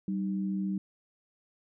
sine tone pair together, 193.52 / 307.2 Hz, G3 / D#4, -22 / -22 cents, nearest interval minor sixth, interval 800 cents, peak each -29 / -38 dBFS, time 0.08-0.78 s, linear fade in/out 2 ms, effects none

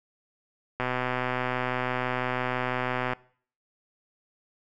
click train, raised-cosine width 0.5 ms, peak -13 dBFS, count 295, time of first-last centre 0.8-3.133 s, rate 126 Hz, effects noise-tail reverb RT60 0.5 s tail -21 dB re dry

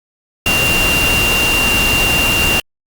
sine tone in noise, 2776 Hz, F7, 11 cents flat, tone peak -13 dBFS, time 0.46-2.6 s, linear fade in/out 2 ms, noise pink, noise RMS -17 dBFS, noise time 0.46-2.6 s, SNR +1 dB, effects Opus 48 kbps

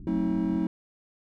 pink low-pass noise, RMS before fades -43 dBFS, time 0-0.63 s, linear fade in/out 2 ms, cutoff 360 Hz, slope 96 dB/octave
triangle chord, F# diminished seventh, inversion none, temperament just, 185 / 222 / 266.4 / 319.7 Hz, F#3 / A3 / C4 / Eb4, 0 / +16 / +31 / +47 cents, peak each -27 / -29 / -30 / -26 dBFS, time 0.07-0.67 s, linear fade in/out 2 ms
effects none

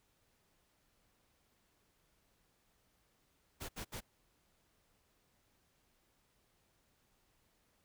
pink noise bursts, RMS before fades -44 dBFS, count 3, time 3.6-4.008 s, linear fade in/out 20 ms, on 90 ms, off 69 ms, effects pink hiss -75 dBFS RMS until 7.84 s

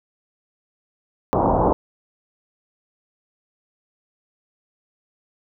white low-pass noise, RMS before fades -18 dBFS, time 1.33-1.73 s, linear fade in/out 0 ms, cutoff 1000 Hz, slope 48 dB/octave, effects none

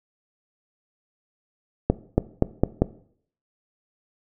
accelerating click train, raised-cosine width 2 ms, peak -3 dBFS, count 5, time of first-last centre 1.9-2.82 s, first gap 280 ms, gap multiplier 0.87, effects noise-tail reverb RT60 0.6 s tail -18 dB re dry

